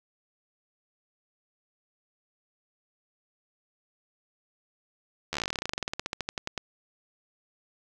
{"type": "slowing click train", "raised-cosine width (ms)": 0.2, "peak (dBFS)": -13, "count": 30, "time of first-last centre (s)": [5.33, 6.578], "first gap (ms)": 12, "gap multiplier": 1.08, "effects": []}